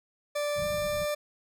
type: tone with pitch glide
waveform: 40% pulse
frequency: 587 to 592.8 Hz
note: D5 to D5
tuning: -1 to +16 cents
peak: -27 dBFS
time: 0.35-1.15 s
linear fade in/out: 10 ms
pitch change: +17 cents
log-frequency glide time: 0.59-0.66 s
type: low-pass noise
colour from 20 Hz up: white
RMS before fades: -41 dBFS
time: 0.55-1.07 s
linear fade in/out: 50 ms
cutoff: 200 Hz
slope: 96 dB/octave
effects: none